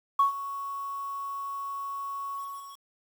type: tone with ADSR envelope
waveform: sine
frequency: 1111 Hz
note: C#6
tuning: 4 cents sharp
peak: -16 dBFS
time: 0.19-2.83 s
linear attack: 6 ms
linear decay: 120 ms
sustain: -16 dB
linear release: 490 ms
effects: tanh soft clip ceiling -14 dBFS + 8-bit